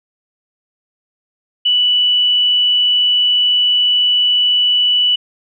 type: tone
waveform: sine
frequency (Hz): 2962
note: F#7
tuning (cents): +1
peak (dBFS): -10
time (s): 1.65-5.16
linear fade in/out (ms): 10
effects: none